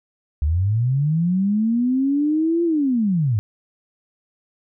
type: linear two-way sweep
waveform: sine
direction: up then down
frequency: 69.3 to 345 to 97.3 Hz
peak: -16 dBFS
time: 0.42-3.39 s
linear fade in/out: 0 ms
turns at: 2.64 s
effects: none